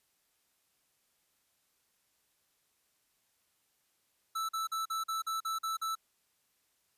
square tone bursts, 1318.5 Hz, E6, in tune, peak -33 dBFS, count 9, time 4.35-5.954 s, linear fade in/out 10 ms, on 140 ms, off 43 ms, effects white hiss -75 dBFS RMS until 6.97 s + resampled to 32000 Hz

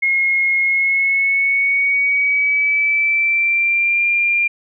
sine tone with pitch glide, 2157 to 2393 Hz, C#7 to D7, -48 to +32 cents, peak -13 dBFS, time 0.02-4.48 s, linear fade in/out 10 ms, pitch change +180 cents, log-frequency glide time 0.61-4.06 s, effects none

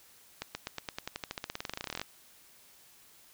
accelerating click train, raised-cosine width 0.2 ms, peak -18 dBFS, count 28, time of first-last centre 0.42-2.015 s, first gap 130 ms, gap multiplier 0.93, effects white hiss -59 dBFS RMS until 3.33 s

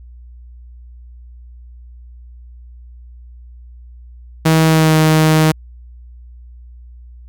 sawtooth tone with pitch glide, 160 to 156.89 Hz, D#3 to D#3, +49 to +15 cents, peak -5 dBFS, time 4.45-5.52 s, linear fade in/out 10 ms, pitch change -34 cents, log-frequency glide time 4.67-4.96 s, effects added 60 Hz sine -35 dBFS peak until 7.28 s

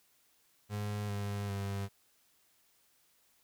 35% pulse tone with pitch steps, 103.83 / 101.46 / 99.14 Hz, G#2 / G#2 / G2, 0 / -40 / +20 cents, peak -33 dBFS, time 0.69-1.89 s, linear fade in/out 50 ms, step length 400 ms, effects white hiss -70 dBFS RMS until 3.43 s

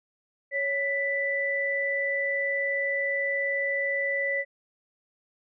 sine tone pair together, 556 / 1981.4 Hz, C#5 / B6, +5 / +5 cents, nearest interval octave + minor seventh, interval 2200 cents, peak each -30 / -26 dBFS, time 0.51-4.45 s, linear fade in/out 50 ms, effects none

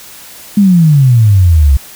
sine exponential sweep, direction down, 210 to 65.41 Hz, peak -3 dBFS, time 0.57-1.77 s, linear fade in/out 5 ms, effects white hiss -33 dBFS RMS until 1.95 s

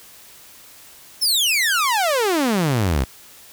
sawtooth exponential sweep, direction down, 5470 to 59.8 Hz, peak -13 dBFS, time 1.21-3.05 s, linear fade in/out 20 ms, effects white hiss -45 dBFS RMS until 3.52 s

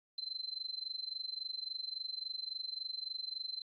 sine tone with amplitude modulation, 4086 Hz, C8, 42 cents flat, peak -35 dBFS, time 0.18-3.62 s, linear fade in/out 2 ms, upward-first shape sine, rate 23.6 Hz, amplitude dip 90%, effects AAC 64 kbps

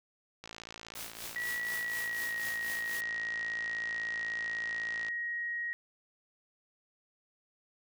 click train, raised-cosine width 0.2 ms, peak -27 dBFS, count 262, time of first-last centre 0.44-5.084 s, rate 56.2 Hz
white noise with tremolo, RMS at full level -41 dBFS, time 0.95-3.01 s, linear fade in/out 5 ms, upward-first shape triangle, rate 4.1 Hz, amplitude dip 85%
sine tone with pitch glide, 1934 to 1888.7 Hz, B6 to A#6, -37 to +22 cents, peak -33 dBFS, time 1.36-5.73 s, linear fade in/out 0 ms, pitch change -41 cents, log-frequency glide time 1.77-2.35 s
effects none

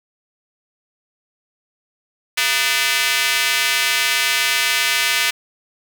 square tone with high-pass filter, 136.2 Hz, C#3, 30 cents flat, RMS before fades -18 dBFS, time 2.37-5.31 s, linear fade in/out 10 ms, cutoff 2200 Hz, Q 1.5, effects none

